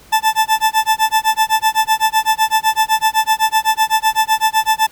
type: tone with tremolo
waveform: 40% pulse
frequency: 878 Hz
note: A5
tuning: 4 cents flat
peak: -8 dBFS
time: 0.12-4.87 s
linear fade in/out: 10 ms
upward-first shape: sine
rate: 7.9 Hz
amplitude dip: 100%
effects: pink hiss -45 dBFS RMS until 4.91 s